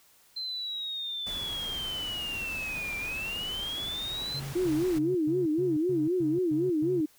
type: linear two-way sweep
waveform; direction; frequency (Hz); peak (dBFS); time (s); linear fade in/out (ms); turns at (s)
sine; down then up; 4116 to 2349 to 4116; -32; 0.36-4.4; 10; 2.97
type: noise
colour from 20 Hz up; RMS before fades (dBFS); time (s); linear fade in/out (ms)
pink; -42; 1.26-4.99; 10
type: tone bursts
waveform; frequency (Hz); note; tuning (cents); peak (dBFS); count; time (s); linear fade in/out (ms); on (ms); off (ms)
triangle; 138.59; C#3; 0; -33; 9; 4.34-7.01; 5; 190; 120
type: tone with vibrato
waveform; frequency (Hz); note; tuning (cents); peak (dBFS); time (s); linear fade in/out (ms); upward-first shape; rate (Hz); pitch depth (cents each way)
sine; 334.5; E4; +25; -24; 4.55-7.06; 10; sine; 3.9; 180
effects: white hiss -61 dBFS RMS until 7.18 s